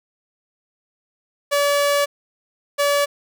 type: tone pair in turn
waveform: sawtooth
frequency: 573 / 573 Hz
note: D5 / D5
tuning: -43 / -43 cents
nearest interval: unison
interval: 0 cents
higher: neither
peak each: -12 dBFS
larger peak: neither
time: 1.51-2.06 / 2.78-3.06 s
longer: first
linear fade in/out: 20 ms
effects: none